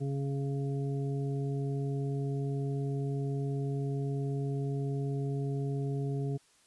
harmonic tone, 138.7 Hz, C#3, 1 cent sharp, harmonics 1 / 2 / 3 / 5, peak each -31 / -40 / -39 / -49 dBFS, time 0-6.38 s, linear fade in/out 20 ms, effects white hiss -65 dBFS RMS until 6.66 s + resampled to 24000 Hz

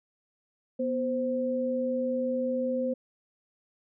sine tone pair together, 245.5 / 520.2 Hz, B3 / C5, -10 / -10 cents, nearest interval octave + minor second, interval 1300 cents, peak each -30 / -28 dBFS, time 0.79-2.94 s, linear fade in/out 10 ms, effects none

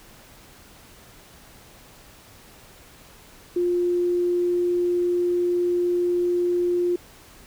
sine tone, 352.6 Hz, F4, 17 cents sharp, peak -19 dBFS, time 3.56-6.96 s, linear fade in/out 5 ms, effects pink hiss -49 dBFS RMS until 7.46 s

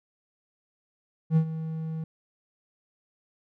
triangle tone with ADSR envelope, 160 Hz, D#3, 49 cents sharp, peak -14 dBFS, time 1.3-2.04 s, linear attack 64 ms, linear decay 81 ms, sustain -14 dB, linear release 4 ms, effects none

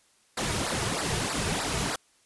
pink noise with flanger, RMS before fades -29 dBFS, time 0.37-1.96 s, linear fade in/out 5 ms, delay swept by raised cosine 0.31 to 3.81 ms, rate 3.2 Hz, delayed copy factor -0.9, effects white hiss -64 dBFS RMS until 2.25 s + resampled to 24000 Hz

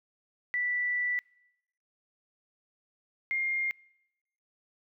sine tone pair in turn, 1968 / 2121 Hz, B6 / C7, -7 / +23 cents, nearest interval minor second, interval 130 cents, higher second, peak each -27 dBFS, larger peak neither, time 0.54-1.19 / 3.31-3.71 s, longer first, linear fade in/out 0 ms, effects noise-tail reverb RT60 0.9 s tail -26 dB re dry

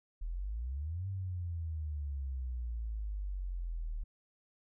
sine exponential two-way sweep, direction up then down, 37.83 to 98 to 37.83 Hz, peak -35 dBFS, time 0.21-4.04 s, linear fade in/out 10 ms, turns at 1.08 s, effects none

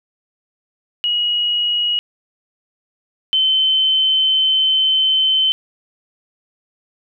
sine tone pair in turn, 2900 / 3072 Hz, F#7 / G7, -35 / -36 cents, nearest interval minor second, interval 99 cents, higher second, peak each -15 / -12 dBFS, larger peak second, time 1.04-1.99 / 3.33-5.52 s, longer second, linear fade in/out 0 ms, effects none

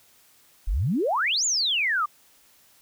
sine exponential two-way sweep, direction up then down, 35.76 to 7290 to 1146 Hz, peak -21 dBFS, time 0.67-2.06 s, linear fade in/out 10 ms, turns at 1.45 s, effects white hiss -58 dBFS RMS until 2.81 s

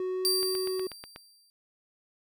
triangle tone with pitch glide, 370 to 374.3 Hz, F#4 to F#4, 0 to +20 cents, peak -27 dBFS, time 0-0.87 s, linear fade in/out 2 ms, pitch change +20 cents, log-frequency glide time 0.11-0.37 s
sawtooth tone with exponential decay, 4699 Hz, D8, in tune, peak -20 dBFS, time 0.25-1.5 s, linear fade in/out 0 ms, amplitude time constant 270 ms
click train, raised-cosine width 0.3 ms, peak -25 dBFS, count 7, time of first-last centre 0.43-1.161 s, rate 8.21 Hz
effects none

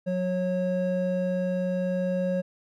triangle tone pair together, 182.54 / 547 Hz, F#3 / C#5, -23 / -23 cents, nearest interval octave + perfect fifth, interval 1900 cents, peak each -25 dBFS, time 0.06-2.42 s, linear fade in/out 20 ms, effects none

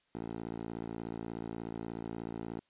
10% pulse tone with band-pass filter, 56.6 Hz, A1, 50 cents sharp, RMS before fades -41 dBFS, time 0.15-2.6 s, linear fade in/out 0 ms, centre 400 Hz, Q 0.87, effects white hiss -74 dBFS RMS until 2.69 s + resampled to 8000 Hz

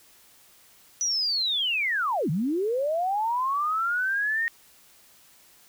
sine linear two-way sweep, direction down then up, 5950 to 138.3 to 1867 Hz, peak -23 dBFS, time 1.01-4.48 s, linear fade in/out 0 ms, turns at 2.3 s, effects white hiss -56 dBFS RMS until 5.68 s

